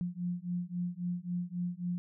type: beating tone pair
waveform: sine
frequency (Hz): 174.9 / 178.6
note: F3 / F3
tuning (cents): +3 / +39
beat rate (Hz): 3.7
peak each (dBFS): -36 / -36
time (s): 0.01-1.98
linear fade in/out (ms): 0
effects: none